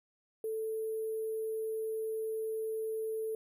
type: tone with sample-and-hold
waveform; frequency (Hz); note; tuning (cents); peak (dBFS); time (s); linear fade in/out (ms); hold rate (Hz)
sine; 440; A4; 0; -33; 0.44-3.35; 2; 11025
effects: none